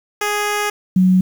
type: tone pair in turn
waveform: 10% pulse / sine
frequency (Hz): 415.3 / 185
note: G#4 / F#3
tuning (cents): 0 / 0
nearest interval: octave + major second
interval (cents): 1400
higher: first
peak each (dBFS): -9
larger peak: neither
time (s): 0.21-0.7 / 0.96-1.21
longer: first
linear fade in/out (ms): 5
effects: 7-bit